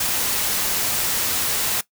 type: noise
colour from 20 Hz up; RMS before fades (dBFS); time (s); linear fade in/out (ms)
white; -22; 0-1.81; 5
effects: noise-tail reverb RT60 0.1 s tail -18 dB re dry